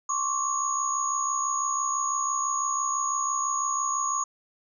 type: tone cluster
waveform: sine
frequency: 1080 / 1146 / 6680 Hz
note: C#6 / D6 / G#8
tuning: -45 / -43 / +9 cents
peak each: -29 dBFS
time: 0.09-4.24 s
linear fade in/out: 5 ms
effects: none